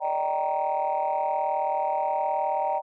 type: chord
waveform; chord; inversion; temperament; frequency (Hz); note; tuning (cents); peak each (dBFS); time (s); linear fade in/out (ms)
sine; Eb major seventh; third; just; 583.4 / 622.3 / 777.8 / 933.4; D5 / Eb5 / G5 / Bb5; -12 / 0 / -14 / +2; -30 / -30 / -26 / -27; 0-2.82; 50
effects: tanh soft clip ceiling -17 dBFS